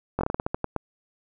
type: slowing click train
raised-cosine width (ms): 1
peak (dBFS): -11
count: 11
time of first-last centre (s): 0.19-0.763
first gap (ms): 20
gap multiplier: 1.22
effects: none